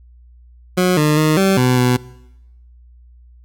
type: tone with pitch steps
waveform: 20% pulse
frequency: 181.9 / 151.2 / 154.9 / 193.2 / 126.2 / 124.6 Hz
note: F#3 / D#3 / D#3 / G3 / B2 / B2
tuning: -29 / -49 / -7 / -25 / +38 / +16 cents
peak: -7 dBFS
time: 0.77-1.97 s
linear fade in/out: 10 ms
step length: 200 ms
effects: noise-tail reverb RT60 0.9 s tail -21 dB re dry + added 60 Hz sine -42 dBFS peak until 3.44 s